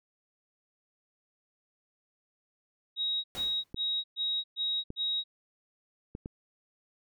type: tone bursts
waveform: sine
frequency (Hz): 3800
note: A#7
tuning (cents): +33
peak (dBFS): -28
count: 6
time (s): 2.96-5.24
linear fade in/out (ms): 50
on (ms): 280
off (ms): 120
type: noise with exponential decay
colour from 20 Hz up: pink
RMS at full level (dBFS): -40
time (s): 3.35-3.73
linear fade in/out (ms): 0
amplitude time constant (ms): 81
type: clicks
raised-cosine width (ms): 3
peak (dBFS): -25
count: 4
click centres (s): 3.745 / 4.904 / 6.151 / 6.259
effects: none